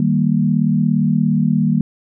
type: chord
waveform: sine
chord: Eb major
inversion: none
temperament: equal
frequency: 155.56 / 196 / 233.1 Hz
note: Eb3 / G3 / Bb3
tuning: 0 / 0 / 0 cents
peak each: -17 dBFS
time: 0-1.81 s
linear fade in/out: 2 ms
effects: none

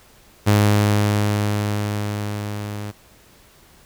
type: tone with level ramp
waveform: sawtooth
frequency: 103.83 Hz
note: G#2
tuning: in tune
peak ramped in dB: -8 to -24 dBFS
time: 0.46-2.92 s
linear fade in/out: 20 ms
effects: pink hiss -51 dBFS RMS until 3.85 s

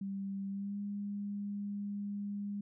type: tone with pitch glide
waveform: sine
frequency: 196.2 to 203 Hz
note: G3 to G#3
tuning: +2 to -39 cents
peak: -36 dBFS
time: 0.01-2.61 s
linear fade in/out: 5 ms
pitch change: +59 cents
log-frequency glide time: 0.49-0.78 s
effects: none

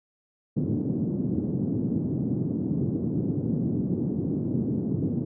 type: band-pass noise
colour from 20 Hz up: white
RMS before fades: -27 dBFS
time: 0.56-5.25 s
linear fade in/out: 10 ms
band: 110 to 290 Hz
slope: 24 dB/octave
effects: none

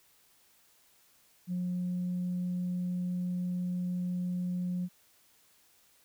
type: tone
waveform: sine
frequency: 179.4 Hz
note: F3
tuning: 47 cents sharp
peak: -29 dBFS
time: 1.47-4.89 s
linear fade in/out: 50 ms
effects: tanh soft clip ceiling -27 dBFS + white hiss -65 dBFS RMS until 6.04 s

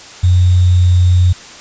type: tone with sample-and-hold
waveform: sine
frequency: 89.9 Hz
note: F#2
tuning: 49 cents flat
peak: -6 dBFS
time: 0.23-1.33 s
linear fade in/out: 10 ms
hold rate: 3675 Hz
effects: white hiss -34 dBFS RMS until 1.6 s + resampled to 16000 Hz

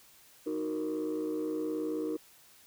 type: chord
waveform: sine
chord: D# minor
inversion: none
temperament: equal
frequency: 311.1 / 370 / 466.2 Hz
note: D#4 / F#4 / A#4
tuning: 0 / 0 / 0 cents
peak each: -32 / -37 / -34 dBFS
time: 0.46-2.17 s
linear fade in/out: 10 ms
effects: tanh soft clip ceiling -27 dBFS + white hiss -59 dBFS RMS until 2.66 s

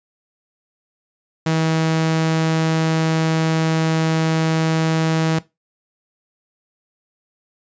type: tone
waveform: sawtooth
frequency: 160.7 Hz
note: E3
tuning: 44 cents flat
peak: -12 dBFS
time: 1.46-5.39 s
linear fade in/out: 5 ms
effects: noise-tail reverb RT60 0.2 s tail -18 dB re dry + resampled to 16000 Hz

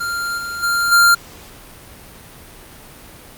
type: tone with level steps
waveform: square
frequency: 1393 Hz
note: F6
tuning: 5 cents flat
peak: -21 / -25 / -16 / -9 dBFS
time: 0-1.15 s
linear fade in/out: 10 ms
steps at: 0.37 / 0.62 / 0.91 s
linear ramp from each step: 20 ms
effects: pink hiss -40 dBFS RMS until 3.37 s + Opus 48 kbps

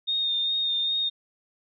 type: tone with vibrato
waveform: sine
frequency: 3671 Hz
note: A#7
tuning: 27 cents flat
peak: -23 dBFS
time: 0.07-1.1 s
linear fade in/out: 20 ms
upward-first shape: sine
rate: 2.5 Hz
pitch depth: 22 cents each way
effects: none

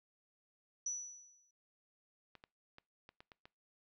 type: tone with exponential decay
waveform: sine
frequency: 5920 Hz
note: F#8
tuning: in tune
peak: -34 dBFS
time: 0.86-1.51 s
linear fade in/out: 5 ms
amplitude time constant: 140 ms
type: clicks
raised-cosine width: 0.3 ms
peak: -38 dBFS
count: 7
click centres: 2.353 / 2.439 / 2.784 / 3.091 / 3.205 / 3.318 / 3.455 s
effects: noise-tail reverb RT60 0.3 s tail -24 dB re dry

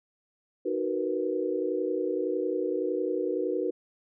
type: chord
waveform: sine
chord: B major seventh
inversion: first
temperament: just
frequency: 308.7 / 370.4 / 463 / 493.9 Hz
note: D#4 / F#4 / A#4 / B4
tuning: -14 / +2 / -12 / 0 cents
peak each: -33 / -30 / -33 / -32 dBFS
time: 0.65-3.71 s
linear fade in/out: 10 ms
effects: none

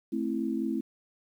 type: chord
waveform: sine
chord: A minor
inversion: none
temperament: just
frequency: 220 / 264 / 330 Hz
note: A3 / C4 / E4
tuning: 0 / +16 / +2 cents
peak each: -32 dBFS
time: 0.12-0.81 s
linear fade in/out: 10 ms
effects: 10-bit

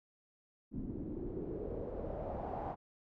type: noise with low-pass filter sweep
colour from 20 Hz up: pink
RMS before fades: -41 dBFS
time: 0.71-2.76 s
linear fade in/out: 50 ms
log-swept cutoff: 250 to 870 Hz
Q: 3.6
effects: none

